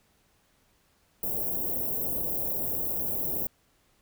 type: band-stop noise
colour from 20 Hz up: white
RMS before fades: -30 dBFS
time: 1.23-3.47 s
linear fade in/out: 2 ms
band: 630 to 14000 Hz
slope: 24 dB/octave
effects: pink hiss -67 dBFS RMS until 4.01 s